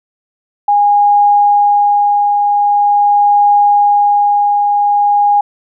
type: tone with tremolo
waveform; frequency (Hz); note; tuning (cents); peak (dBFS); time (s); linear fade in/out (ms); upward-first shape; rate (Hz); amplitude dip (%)
sine; 820; G#5; -22; -5; 0.68-5.41; 5; triangle; 0.44; 35
effects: none